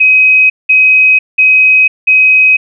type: tone bursts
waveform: sine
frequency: 2529 Hz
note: D#7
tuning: 28 cents sharp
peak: -3 dBFS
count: 4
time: 0-2.57 s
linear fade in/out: 10 ms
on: 500 ms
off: 190 ms
effects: none